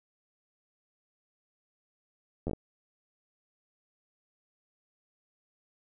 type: slowing click train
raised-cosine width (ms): 2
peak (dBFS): -20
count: 5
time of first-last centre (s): 2.47-2.533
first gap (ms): 11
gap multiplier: 1.25
effects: none